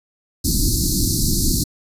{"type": "band-stop noise", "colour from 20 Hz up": "pink", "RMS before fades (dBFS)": -18, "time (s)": [0.44, 1.64], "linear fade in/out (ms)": 10, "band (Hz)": [360, 4100], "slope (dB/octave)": 96, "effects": ["resampled to 32000 Hz"]}